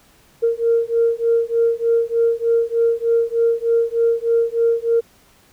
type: beating tone pair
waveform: sine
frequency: 461.4 / 464.7 Hz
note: A#4 / A#4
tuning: -18 / -5 cents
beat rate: 3.3 Hz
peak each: -17 / -17 dBFS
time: 0.42-5.01 s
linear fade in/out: 20 ms
effects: tanh soft clip ceiling -7 dBFS + pink hiss -53 dBFS RMS until 5.52 s